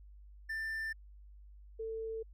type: tone pair in turn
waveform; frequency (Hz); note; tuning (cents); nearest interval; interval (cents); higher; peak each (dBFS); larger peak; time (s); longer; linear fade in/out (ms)
triangle / sine; 1781 / 446.2; A6 / A4; +21 / +24; 2 octaves; 2397; first; -34 / -37; first; 0.49-0.93 / 1.79-2.23; neither; 10
effects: added 50 Hz sine -52 dBFS peak until 2.33 s